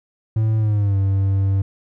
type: tone with pitch glide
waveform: triangle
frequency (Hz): 110 to 97.43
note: A2 to G2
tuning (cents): 0 to -10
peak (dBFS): -13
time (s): 0.36-1.62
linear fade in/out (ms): 5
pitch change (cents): -210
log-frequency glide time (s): 0.58-0.97
effects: none